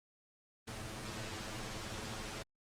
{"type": "noise with comb filter", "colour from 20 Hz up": "pink", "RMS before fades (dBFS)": -43, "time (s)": [0.67, 2.43], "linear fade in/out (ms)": 10, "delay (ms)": 9.2, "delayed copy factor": 0.75, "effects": ["low-pass 8000 Hz 12 dB/octave", "Opus 32 kbps"]}